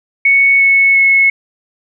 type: tone with pitch steps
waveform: sine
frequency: 2217 / 2203 / 2189 Hz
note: C#7 / C#7 / C#7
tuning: 0 / -11 / -22 cents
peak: -6 dBFS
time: 0.25-1.3 s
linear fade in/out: 5 ms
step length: 350 ms
effects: none